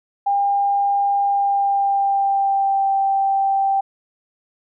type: tone with pitch glide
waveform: sine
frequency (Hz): 802 to 783.2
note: G5 to G5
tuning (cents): +39 to -2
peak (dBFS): -15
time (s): 0.26-3.81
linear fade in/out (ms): 10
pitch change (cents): -41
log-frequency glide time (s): 1.23-2.9
effects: none